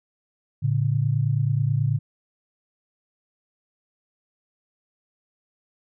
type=tone pair together; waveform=sine; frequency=112.6 / 141.87 Hz; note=A2 / C#3; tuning=+40 / +40 cents; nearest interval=major third; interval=400 cents; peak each=-22 dBFS; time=0.62-1.99 s; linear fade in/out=20 ms; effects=none